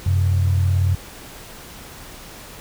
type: tone pair together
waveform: sine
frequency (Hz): 92.28 / 130.5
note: F#2 / C3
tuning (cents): -4 / -4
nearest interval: tritone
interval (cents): 600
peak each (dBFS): -15 / -24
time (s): 0.06-0.95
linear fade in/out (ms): 5
effects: pink hiss -39 dBFS RMS until 2.6 s